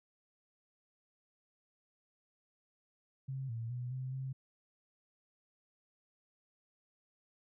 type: tone with pitch steps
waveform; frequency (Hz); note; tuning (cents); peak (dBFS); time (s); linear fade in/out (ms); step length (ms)
sine; 133.5 / 114.7 / 123.4 / 129.7 / 132.5; C3 / A#2 / B2 / C3 / C3; +35 / -28 / -1 / -15 / +22; -37; 3.28-4.33; 10; 210
effects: none